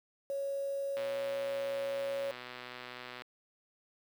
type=tone; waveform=sine; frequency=554.4 Hz; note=C#5; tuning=in tune; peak=-33 dBFS; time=0.3-2.31 s; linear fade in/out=0 ms
type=click train; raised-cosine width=0.3 ms; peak=-28 dBFS; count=280; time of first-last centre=0.97-3.22 s; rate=124 Hz
effects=high-pass 150 Hz 12 dB/octave + 9-bit